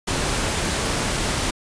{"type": "noise", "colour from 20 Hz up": "pink", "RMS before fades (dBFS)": -23, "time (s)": [0.07, 1.51], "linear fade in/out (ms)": 10, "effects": ["resampled to 22050 Hz"]}